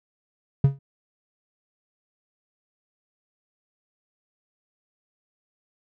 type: tone with exponential decay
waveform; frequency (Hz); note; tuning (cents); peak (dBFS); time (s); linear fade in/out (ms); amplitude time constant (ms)
triangle; 137.9; C#3; -9; -8; 0.64-0.79; 5; 31
effects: none